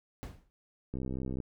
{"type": "noise with exponential decay", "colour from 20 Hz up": "brown", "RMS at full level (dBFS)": -35, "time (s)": [0.23, 0.5], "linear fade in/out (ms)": 0, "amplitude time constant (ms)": 57}
{"type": "click train", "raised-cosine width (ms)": 3, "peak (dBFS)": -24, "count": 31, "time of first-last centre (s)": [0.94, 1.402], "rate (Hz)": 64.9}
{"effects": []}